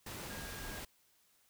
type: tone in noise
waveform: sine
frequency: 1629 Hz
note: G#6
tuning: 34 cents flat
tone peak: -51 dBFS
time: 0.3-0.8 s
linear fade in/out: 5 ms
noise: pink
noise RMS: -45 dBFS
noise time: 0.06-0.85 s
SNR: -9 dB
effects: white hiss -71 dBFS RMS until 1.49 s